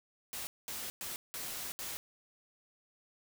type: noise bursts at uneven times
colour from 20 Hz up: white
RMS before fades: -41 dBFS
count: 5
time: 0.33-0.47 / 0.68-0.9 / 1.01-1.16 / 1.34-1.72 / 1.79-1.97 s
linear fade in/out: 0 ms
effects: none